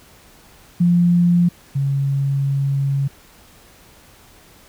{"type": "tone pair in turn", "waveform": "sine", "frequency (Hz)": [174.3, 138.34], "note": ["F3", "C#3"], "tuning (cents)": [-3, -3], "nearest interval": "major third", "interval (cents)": 400, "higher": "first", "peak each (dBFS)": [-11, -16], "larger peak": "first", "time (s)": [[0.8, 1.49], [1.75, 3.08]], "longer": "second", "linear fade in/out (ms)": 10, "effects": ["pink hiss -48 dBFS RMS until 4.68 s"]}